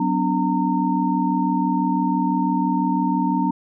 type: tone cluster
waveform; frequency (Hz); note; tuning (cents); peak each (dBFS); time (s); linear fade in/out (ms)
sine; 185 / 251 / 291 / 917; F#3 / B3 / D4 / A#5; 0 / +28 / -16 / -29; -23; 0-3.51; 5
effects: none